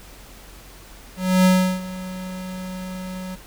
square tone with ADSR envelope, 185 Hz, F#3, in tune, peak -12 dBFS, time 1.16-3.36 s, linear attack 290 ms, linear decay 350 ms, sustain -18 dB, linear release 17 ms, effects added 45 Hz sine -45 dBFS peak until 3.46 s + pink hiss -45 dBFS RMS until 3.46 s

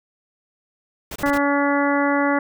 pink noise bursts, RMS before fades -32 dBFS, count 4, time 1.11-1.378 s, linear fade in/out 5 ms, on 49 ms, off 24 ms
harmonic tone, 284 Hz, C#4, 42 cents sharp, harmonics 1 / 2 / 3 / 4 / 5 / 6 / 7, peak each -20 / -23 / -25 / -26 / -27 / -28 / -28 dBFS, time 1.23-2.39 s, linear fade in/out 5 ms
effects none

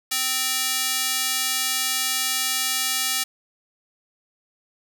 square tone with high-pass filter, 260 Hz, C4, 11 cents flat, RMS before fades -24 dBFS, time 0.11-3.24 s, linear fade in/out 10 ms, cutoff 2900 Hz, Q 0.51, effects none

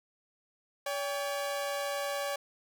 sawtooth tone pair together, 568.3 / 799 Hz, C#5 / G5, +43 / +33 cents, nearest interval tritone, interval 590 cents, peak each -29 / -35 dBFS, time 0.86-2.36 s, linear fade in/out 5 ms, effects none

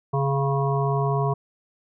harmonic tone with a mistuned harmonic, 138.59 Hz, C#3, in tune, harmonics 1 / 3 / 5 / 7 / 8, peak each -22 / -27 / -29 / -30 / -31 dBFS, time 0.13-1.34 s, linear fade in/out 10 ms, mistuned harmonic 8, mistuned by -23 cents, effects none

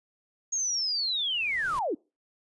sine linear sweep, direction down, 6645 to 251.1 Hz, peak -26 dBFS, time 0.52-1.95 s, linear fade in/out 10 ms
pink noise with exponential growth, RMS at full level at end -41 dBFS, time 0.96-1.79 s, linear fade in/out 0 ms, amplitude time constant 180 ms
effects noise-tail reverb RT60 0.3 s tail -26 dB re dry + resampled to 24000 Hz

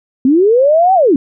sine linear two-way sweep, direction up then down, 246.9 to 780 to 246.9 Hz, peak -6 dBFS, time 0.25-1.16 s, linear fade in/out 2 ms, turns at 0.94 s, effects none

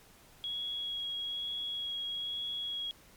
sine tone with vibrato, 3322 Hz, G#7, in tune, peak -34 dBFS, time 0.44-2.91 s, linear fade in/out 0 ms, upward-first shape sine, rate 1.1 Hz, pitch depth 10 cents each way, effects pink hiss -59 dBFS RMS until 3.16 s + MP3 96 kbps

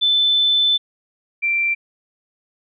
sine tone pair in turn, 3520 / 2354 Hz, A7 / D7, 0 / +3 cents, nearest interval perfect fifth, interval 697 cents, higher first, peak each -13 / -16 dBFS, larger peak first, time 0.01-0.78 / 1.42-1.75 s, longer first, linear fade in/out 20 ms, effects none

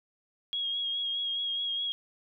sine tone with vibrato, 3285 Hz, G#7, 20 cents flat, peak -29 dBFS, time 0.53-1.92 s, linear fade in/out 0 ms, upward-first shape sine, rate 4.8 Hz, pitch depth 26 cents each way, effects none

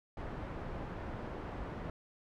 pink low-pass noise, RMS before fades -42 dBFS, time 0.17-1.9 s, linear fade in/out 2 ms, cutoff 1300 Hz, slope 12 dB/octave, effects none

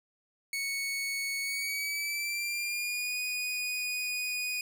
sawtooth tone with pitch glide, 2217 to 2474 Hz, C#7 to D#7, 0 to -10 cents, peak -28 dBFS, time 0.53-4.61 s, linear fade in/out 2 ms, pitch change +190 cents, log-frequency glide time 1.42-3.16 s, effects none

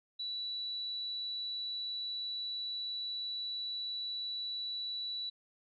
sine tone, 3943 Hz, B7, 4 cents flat, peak -36 dBFS, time 0.19-5.3 s, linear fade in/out 10 ms, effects none

